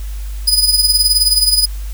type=tone with tremolo; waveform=sawtooth; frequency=4978 Hz; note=D#8; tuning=in tune; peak=-4 dBFS; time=0.47-1.66 s; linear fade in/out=10 ms; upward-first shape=triangle; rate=19 Hz; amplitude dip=75%; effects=added 50 Hz sine -21 dBFS peak until 1.93 s + white hiss -40 dBFS RMS until 1.93 s